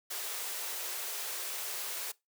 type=high-pass noise; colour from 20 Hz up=white; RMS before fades=-38 dBFS; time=0.1-2.12 s; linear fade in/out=10 ms; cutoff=350 Hz; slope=96 dB/octave; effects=noise-tail reverb RT60 0.2 s tail -21 dB re dry